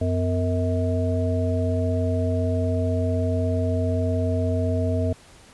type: harmonic tone with a mistuned harmonic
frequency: 91.6 Hz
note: F#2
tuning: 17 cents flat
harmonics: 1 / 3 / 5 / 7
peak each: -22 / -27 / -30 / -28 dBFS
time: 0.01-5.13 s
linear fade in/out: 5 ms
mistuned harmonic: 3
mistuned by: -140 cents
effects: pink hiss -50 dBFS RMS until 5.53 s + resampled to 24000 Hz